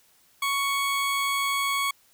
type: tone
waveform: 20% pulse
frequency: 1112 Hz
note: C#6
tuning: 5 cents sharp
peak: -19 dBFS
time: 0.42-1.91 s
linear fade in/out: 5 ms
effects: white hiss -61 dBFS RMS until 2.13 s